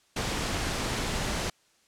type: noise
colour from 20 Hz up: pink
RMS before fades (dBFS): -30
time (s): 0.16-1.5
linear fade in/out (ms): 5
effects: white hiss -65 dBFS RMS until 1.87 s + low-pass 8000 Hz 12 dB/octave